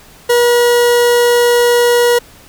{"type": "tone", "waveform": "40% pulse", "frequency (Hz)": 480.6, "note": "B4", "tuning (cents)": -47, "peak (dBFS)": -7, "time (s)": [0.29, 2.19], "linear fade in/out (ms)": 10, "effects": ["pink hiss -41 dBFS RMS until 2.48 s"]}